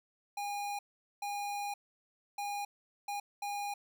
square tone bursts at uneven times, 815 Hz, G#5, 33 cents flat, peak -36 dBFS, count 5, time 0.37-0.79 / 1.22-1.74 / 2.38-2.65 / 3.08-3.2 / 3.42-3.74 s, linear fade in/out 5 ms, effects none

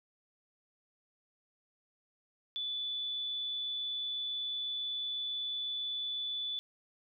sine tone, 3474 Hz, A7, 23 cents flat, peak -34 dBFS, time 2.56-6.59 s, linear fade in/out 0 ms, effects none

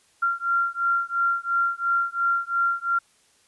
sine beating tone pair, 1379 / 1381.9 Hz, F6 / F6, -22 / -19 cents, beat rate 2.9 Hz, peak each -24 dBFS, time 0.22-2.99 s, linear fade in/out 10 ms, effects white hiss -61 dBFS RMS until 3.47 s + resampled to 24000 Hz

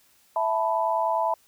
sine chord, E suspended fourth, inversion none, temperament just, 659.3 / 879 / 988.9 Hz, E5 / A5 / B5, 0 / -2 / +2 cents, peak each -26 dBFS, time 0.36-1.34 s, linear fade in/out 2 ms, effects white hiss -61 dBFS RMS until 1.47 s

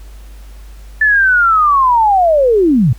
sine linear sweep, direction down, 1760 to 103.83 Hz, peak -7 dBFS, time 1.01-2.93 s, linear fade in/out 5 ms, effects added 50 Hz sine -31 dBFS peak until 2.98 s + pink hiss -46 dBFS RMS until 2.98 s

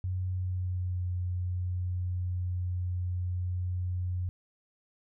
sine tone with pitch glide, 92 to 90.05 Hz, F#2 to F#2, -9 to -46 cents, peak -29 dBFS, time 0.04-4.29 s, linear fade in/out 0 ms, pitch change -37 cents, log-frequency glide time 0.32-1.07 s, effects none

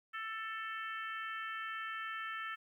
harmonic tone, 442.3 Hz, A4, 9 cents sharp, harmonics 3 / 4 / 5 / 6 / 7, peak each -42 / -43 / -50 / -51 / -52 dBFS, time 0.13-2.56 s, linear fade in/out 20 ms, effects 12-bit

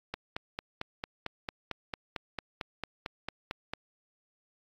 click train, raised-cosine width 0.3 ms, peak -18 dBFS, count 17, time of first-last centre 0.14-3.736 s, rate 4.45 Hz, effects AAC 48 kbps

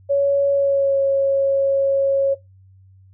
sine tone with pitch glide, 560 to 548.5 Hz, C#5 to C#5, +18 to -18 cents, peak -14 dBFS, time 0.09-2.35 s, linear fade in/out 20 ms, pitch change -36 cents, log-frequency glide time 0.51-0.98 s, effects noise-tail reverb RT60 0.2 s tail -21 dB re dry + added 95 Hz sine -46 dBFS peak until 3.13 s

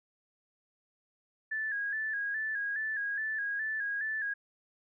sine tone with vibrato, 1697 Hz, G#6, 37 cents sharp, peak -31 dBFS, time 1.51-4.34 s, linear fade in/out 10 ms, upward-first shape square, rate 2.4 Hz, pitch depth 57 cents each way, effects none

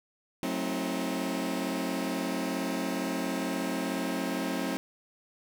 sawtooth chord, F# diminished seventh, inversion none, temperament just, 185 / 222 / 266.4 / 319.7 Hz, F#3 / A3 / C4 / Eb4, 0 / +16 / +31 / +47 cents, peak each -32 / -33 / -29 / -32 dBFS, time 0.43-4.77 s, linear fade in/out 0 ms, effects none

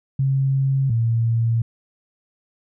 sine tone pair in turn, 135.3 / 115.03 Hz, C#3 / A#2, -42 / -23 cents, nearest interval minor third, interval 281 cents, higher first, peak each -16 dBFS, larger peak neither, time 0.19-0.9 / 0.9-1.62 s, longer second, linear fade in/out 5 ms, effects none

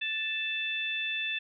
harmonic tone, 880 Hz, A5, in tune, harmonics 2 / 3 / 4, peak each -37 / -32 / -35 dBFS, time 0.01-1.39 s, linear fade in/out 10 ms, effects none

